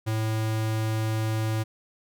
square tone, 110 Hz, A2, in tune, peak -25 dBFS, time 0.06-1.64 s, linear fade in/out 20 ms, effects none

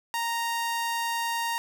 sawtooth tone, 930 Hz, A#5, 4 cents flat, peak -23 dBFS, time 0.14-1.58 s, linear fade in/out 0 ms, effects none

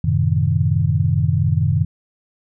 sine chord, F# diminished seventh, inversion none, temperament equal, 92.5 / 110 / 130.81 / 155.56 Hz, F#2 / A2 / C3 / Eb3, 0 / 0 / 0 / 0 cents, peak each -19 / -21 / -20 / -19 dBFS, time 0.04-1.85 s, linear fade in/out 5 ms, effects none

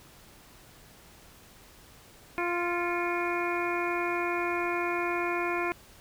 harmonic tone with a mistuned harmonic, 348.2 Hz, F4, 5 cents flat, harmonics 1 / 2 / 3 / 4 / 5 / 6 / 7, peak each -31 / -35 / -34 / -37 / -39 / -37 / -37 dBFS, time 2.38-5.72 s, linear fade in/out 0 ms, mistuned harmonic 6, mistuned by +66 cents, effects pink hiss -54 dBFS RMS until 6 s

